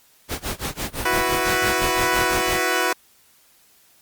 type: noise with tremolo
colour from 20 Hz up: pink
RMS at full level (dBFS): -25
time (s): 0.28-2.63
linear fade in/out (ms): 50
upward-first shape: sine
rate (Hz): 5.9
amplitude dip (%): 95
type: chord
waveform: 10% pulse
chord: E suspended second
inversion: none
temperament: equal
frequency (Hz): 329.6 / 370 / 493.9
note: E4 / F#4 / B4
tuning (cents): 0 / 0 / 0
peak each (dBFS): -17 / -14 / -15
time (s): 1.05-2.93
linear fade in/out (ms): 5
effects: white hiss -56 dBFS RMS until 4.01 s + Opus 48 kbps